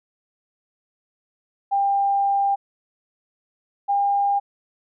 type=tone pair in turn; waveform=sine; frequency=796 / 803.4 Hz; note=G5 / G5; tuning=+26 / +42 cents; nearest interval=unison; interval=16 cents; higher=second; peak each=-17 dBFS; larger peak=neither; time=1.71-2.56 / 3.88-4.4 s; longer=first; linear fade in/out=20 ms; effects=none